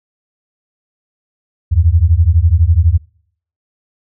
sine beating tone pair, 77.78 / 89.78 Hz, D#2 / F2, 0 / +48 cents, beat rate 12 Hz, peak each -10 dBFS, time 1.71-2.98 s, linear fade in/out 20 ms, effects noise-tail reverb RT60 0.6 s tail -24 dB re dry

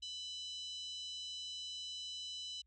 harmonic tone with a mistuned harmonic, 996 Hz, B5, 14 cents sharp, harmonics 3 / 4 / 5 / 6 / 7 / 8, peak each -45 / -47 / -56 / -56 / -60 / -63 dBFS, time 0.02-2.62 s, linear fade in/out 10 ms, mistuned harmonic 5, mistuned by +43 cents, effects added 60 Hz sine -70 dBFS peak until 2.66 s

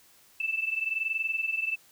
sine tone pair together, 2637 / 2658 Hz, E7 / E7, 0 / +14 cents, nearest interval unison, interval 14 cents, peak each -29 / -32 dBFS, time 0.4-1.76 s, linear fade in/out 5 ms, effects white hiss -59 dBFS RMS until 1.91 s

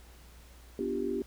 sine chord, G dominant seventh, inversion first, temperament equal, 246.9 / 293.7 / 349.2 / 392 Hz, B3 / D4 / F4 / G4, 0 / 0 / 0 / 0 cents, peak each -36 / -37 / -37 / -33 dBFS, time 0.79-1.22 s, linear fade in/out 2 ms, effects added 60 Hz sine -52 dBFS peak until 1.26 s + pink hiss -58 dBFS RMS until 1.26 s

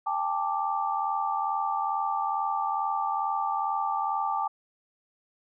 sine chord, G suspended second, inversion none, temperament equal with one note detuned, 797.7 / 880 / 1174.7 Hz, G5 / A5 / D6, +30 / 0 / 0 cents, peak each -30 dBFS, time 0.06-4.48 s, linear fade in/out 10 ms, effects none

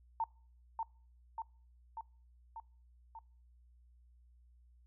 sine tone with echo, 904 Hz, A5, 47 cents sharp, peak -31 dBFS, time 0.2-0.24 s, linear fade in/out 2 ms, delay 590 ms, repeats 5, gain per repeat -3 dB, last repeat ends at 3.19 s, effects noise-tail reverb RT60 0.5 s tail -26 dB re dry + added 60 Hz sine -61 dBFS peak until 4.86 s

